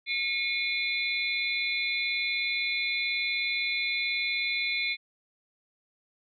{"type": "tone cluster", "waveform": "sine", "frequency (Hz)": [2181, 2420, 3514, 4041], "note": ["C#7", "D#7", "A7", "B7"], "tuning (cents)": [-29, -49, -3, 39], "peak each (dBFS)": [-29, -34, -35, -34], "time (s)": [0.06, 4.97], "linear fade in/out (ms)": 50, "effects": []}